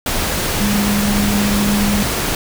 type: tone in noise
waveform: sine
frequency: 204.6 Hz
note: G#3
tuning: 26 cents flat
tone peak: -15 dBFS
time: 0.6-2.03 s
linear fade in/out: 2 ms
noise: pink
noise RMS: -19 dBFS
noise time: 0.06-2.35 s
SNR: +1 dB
effects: none